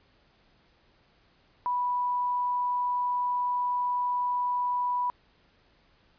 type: tone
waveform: sine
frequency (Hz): 984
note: B5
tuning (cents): -7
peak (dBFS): -25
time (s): 1.66-5.1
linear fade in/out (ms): 0
effects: pink hiss -64 dBFS RMS until 6.18 s + resampled to 11025 Hz